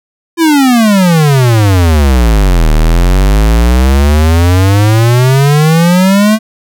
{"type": "exponential two-way sweep", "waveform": "square", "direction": "down then up", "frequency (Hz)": [342.7, 37.68, 222.1], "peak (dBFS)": -5, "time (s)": [0.37, 6.39], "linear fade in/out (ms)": 50, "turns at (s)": 2.71, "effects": []}